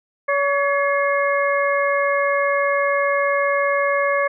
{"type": "harmonic tone with a mistuned harmonic", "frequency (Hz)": 565, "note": "C#5", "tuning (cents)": 33, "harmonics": [1, 2, 3, 4], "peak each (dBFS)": [-19, -22, -24, -25], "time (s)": [0.28, 4.28], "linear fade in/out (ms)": 10, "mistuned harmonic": 4, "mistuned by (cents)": -88, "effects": []}